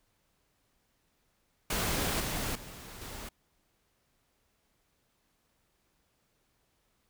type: noise with level steps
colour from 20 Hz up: pink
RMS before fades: -31 / -34 / -47 / -43 dBFS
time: 1.7-3.29 s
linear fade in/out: 5 ms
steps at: 2.2 / 2.55 / 3.01 s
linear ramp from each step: 5 ms
effects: pink hiss -74 dBFS RMS until 7.09 s